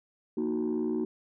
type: chord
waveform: sine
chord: D# minor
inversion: second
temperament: equal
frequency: 233.1 / 311.1 / 370 Hz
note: A#3 / D#4 / F#4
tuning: 0 / 0 / 0 cents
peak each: -30 dBFS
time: 0.37-1.05 s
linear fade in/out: 5 ms
effects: tanh soft clip ceiling -23 dBFS